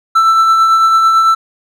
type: tone with tremolo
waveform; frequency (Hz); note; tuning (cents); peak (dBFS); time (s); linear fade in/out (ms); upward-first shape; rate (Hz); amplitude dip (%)
triangle; 1329; E6; +14; -3; 0.15-1.35; 10; triangle; 9; 35
effects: none